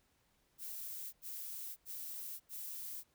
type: noise bursts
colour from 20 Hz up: violet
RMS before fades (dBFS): -45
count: 4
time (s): 0.58-3.038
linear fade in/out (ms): 50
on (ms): 550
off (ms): 86
effects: pink hiss -75 dBFS RMS until 3.14 s